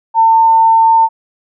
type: tone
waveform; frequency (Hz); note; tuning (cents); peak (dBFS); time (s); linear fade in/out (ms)
sine; 901; A5; +41; -5; 0.14-1.09; 50
effects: none